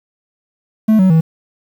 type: tone with pitch steps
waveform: triangle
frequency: 218.2 / 187.77 / 161.59 Hz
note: A3 / F#3 / E3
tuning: -14 / +26 / -34 cents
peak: -5 dBFS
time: 0.88-1.21 s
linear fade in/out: 10 ms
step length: 110 ms
effects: 7-bit